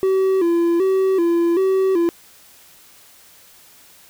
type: tone with vibrato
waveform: triangle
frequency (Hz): 360.1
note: F#4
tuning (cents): -47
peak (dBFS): -12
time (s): 0.03-2.09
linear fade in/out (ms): 0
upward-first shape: square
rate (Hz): 1.3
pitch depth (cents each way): 100
effects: white hiss -48 dBFS RMS until 4.09 s